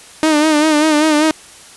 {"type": "tone with vibrato", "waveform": "sawtooth", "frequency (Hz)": 306.1, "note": "D#4", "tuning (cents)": -28, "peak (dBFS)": -6, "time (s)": [0.23, 1.31], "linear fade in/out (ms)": 0, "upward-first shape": "sine", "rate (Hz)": 5.1, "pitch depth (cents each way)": 62, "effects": ["white hiss -39 dBFS RMS until 1.76 s", "resampled to 24000 Hz"]}